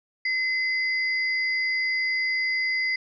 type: tone pair together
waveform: sine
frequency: 2045 / 4833 Hz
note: C7 / D8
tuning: -40 / +49 cents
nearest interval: octave + minor third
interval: 1489 cents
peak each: -23 / -32 dBFS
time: 0.25-2.96 s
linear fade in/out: 5 ms
effects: none